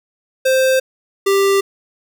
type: tone pair in turn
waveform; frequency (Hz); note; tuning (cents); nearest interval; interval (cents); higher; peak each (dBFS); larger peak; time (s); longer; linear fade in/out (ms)
square; 523.3 / 393.8; C5 / G4; 0 / +8; perfect fourth; 492; first; -12; neither; 0.45-0.8 / 1.26-1.61; neither; 10
effects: none